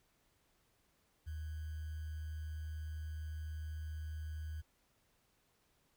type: tone with sample-and-hold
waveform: sine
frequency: 77.78 Hz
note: D#2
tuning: in tune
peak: -40 dBFS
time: 1.26-4.62 s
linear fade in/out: 20 ms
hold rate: 1575 Hz
effects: pink hiss -75 dBFS RMS until 5.96 s